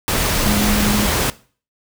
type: tone in noise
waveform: sine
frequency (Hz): 207.7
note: G#3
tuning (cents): 0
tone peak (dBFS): -17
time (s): 0.46-1.06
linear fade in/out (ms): 0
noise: pink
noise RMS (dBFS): -18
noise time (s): 0.08-1.3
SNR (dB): -2
effects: noise-tail reverb RT60 0.4 s tail -19 dB re dry